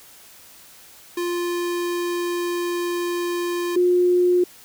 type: tone pair in turn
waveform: square / sine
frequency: 349.2 / 357.4 Hz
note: F4 / F4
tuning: 0 / +40 cents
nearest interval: unison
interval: 40 cents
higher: second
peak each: -23 / -14 dBFS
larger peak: second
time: 1.17-3.76 / 3.76-4.44 s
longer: first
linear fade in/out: 5 ms
effects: white hiss -47 dBFS RMS until 4.64 s